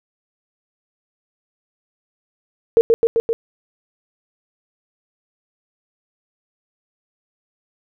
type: tone with echo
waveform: sine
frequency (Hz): 458.7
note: A#4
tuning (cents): -28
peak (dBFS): -7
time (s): 2.77-2.81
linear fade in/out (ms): 0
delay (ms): 130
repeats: 4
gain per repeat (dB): -2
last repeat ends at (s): 3.33
effects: none